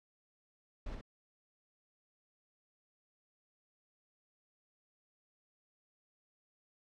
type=noise with echo; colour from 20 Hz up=brown; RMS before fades=-42 dBFS; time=0.86-0.95 s; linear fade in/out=5 ms; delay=62 ms; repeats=1; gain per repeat=-3 dB; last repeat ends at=1.012 s; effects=low-pass 5000 Hz 12 dB/octave